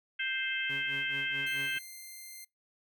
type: harmonic tone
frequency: 524 Hz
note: C5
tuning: 2 cents sharp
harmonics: 3 / 4 / 5 / 6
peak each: -35 / -36 / -37 / -38 dBFS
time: 0.19-1.79 s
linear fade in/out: 10 ms
type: tone with tremolo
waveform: 20% pulse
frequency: 138.59 Hz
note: C#3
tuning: in tune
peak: -38 dBFS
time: 0.69-1.78 s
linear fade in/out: 10 ms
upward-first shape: sine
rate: 4.6 Hz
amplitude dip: 85%
type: tone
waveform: 5% pulse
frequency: 2093 Hz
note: C7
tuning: in tune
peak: -35 dBFS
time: 1.46-2.45 s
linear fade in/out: 10 ms
effects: noise-tail reverb RT60 0.2 s tail -25 dB re dry